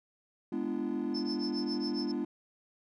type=chord; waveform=triangle; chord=G# diminished seventh; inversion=none; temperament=equal with one note detuned; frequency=207.7 / 246.9 / 293.7 / 340.9 Hz; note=G#3 / B3 / D4 / F4; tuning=0 / 0 / 0 / -42 cents; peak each=-36 / -33 / -33 / -34 dBFS; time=0.52-2.25 s; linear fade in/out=5 ms
type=tone with tremolo; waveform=sine; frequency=5274 Hz; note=E8; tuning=in tune; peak=-34 dBFS; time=1.14-2.12 s; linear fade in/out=10 ms; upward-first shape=triangle; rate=7.3 Hz; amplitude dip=100%
effects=tanh soft clip ceiling -24 dBFS